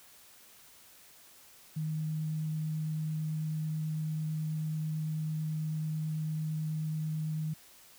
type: tone with vibrato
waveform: sine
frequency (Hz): 155.9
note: D#3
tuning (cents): +4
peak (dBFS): -31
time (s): 1.76-7.54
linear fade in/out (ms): 10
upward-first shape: triangle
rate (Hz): 9.1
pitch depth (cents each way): 8
effects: white hiss -57 dBFS RMS until 7.98 s